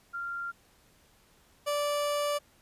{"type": "tone pair in turn", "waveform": ["sine", "30% pulse"], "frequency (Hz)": [1388, 583.6], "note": ["F6", "D5"], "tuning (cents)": [-11, -11], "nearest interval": "octave + minor third", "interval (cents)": 1500, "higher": "first", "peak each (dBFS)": [-33, -25], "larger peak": "second", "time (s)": [[0.13, 0.52], [1.66, 2.39]], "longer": "second", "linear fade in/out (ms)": 20, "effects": ["pink hiss -63 dBFS RMS until 2.61 s", "resampled to 32000 Hz"]}